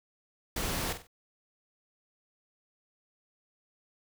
pink noise with echo, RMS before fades -33 dBFS, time 0.56-0.93 s, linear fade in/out 5 ms, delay 47 ms, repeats 3, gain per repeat -9 dB, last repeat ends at 1.071 s, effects none

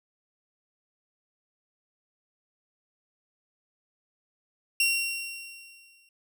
sawtooth tone with exponential decay, 2744 Hz, F7, 31 cents flat, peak -17 dBFS, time 4.8-6.09 s, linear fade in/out 2 ms, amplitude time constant 280 ms, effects none

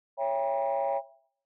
sine chord, C# diminished seventh, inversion none, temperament just, 554.4 / 665.2 / 798.3 / 957.9 Hz, C#5 / E5 / G5 / Bb5, 0 / +16 / +31 / +47 cents, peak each -28 / -31 / -30 / -34 dBFS, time 0.17-1.02 s, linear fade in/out 50 ms, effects noise-tail reverb RT60 0.6 s tail -17 dB re dry + tanh soft clip ceiling -20 dBFS

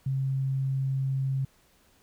sine tone, 134.3 Hz, C3, 46 cents sharp, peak -25 dBFS, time 0.06-1.45 s, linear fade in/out 5 ms, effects pink hiss -63 dBFS RMS until 2.02 s

